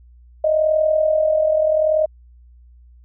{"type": "tone with amplitude modulation", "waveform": "sine", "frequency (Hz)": 622.3, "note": "D#5", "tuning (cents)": 0, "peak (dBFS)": -11, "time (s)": [0.44, 2.06], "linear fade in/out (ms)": 5, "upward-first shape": "sine", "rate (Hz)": 40.7, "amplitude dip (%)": 60, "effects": ["added 60 Hz sine -44 dBFS peak until 3.04 s"]}